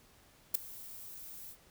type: noise with ADSR envelope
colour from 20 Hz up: violet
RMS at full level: -24 dBFS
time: 0.54-1.57 s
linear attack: 11 ms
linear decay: 4 ms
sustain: -24 dB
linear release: 69 ms
effects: pink hiss -63 dBFS RMS until 1.7 s